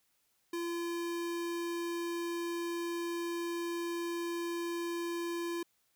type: tone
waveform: square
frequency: 341.6 Hz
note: F4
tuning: 38 cents flat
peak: -35 dBFS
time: 0.53-5.63 s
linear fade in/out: 5 ms
effects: white hiss -75 dBFS RMS until 5.95 s